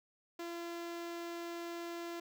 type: tone with notch filter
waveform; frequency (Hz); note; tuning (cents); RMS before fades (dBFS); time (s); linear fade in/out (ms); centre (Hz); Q
sawtooth; 341.1; F4; -41; -43; 0.39-2.2; 5; 10000; 1.6
effects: none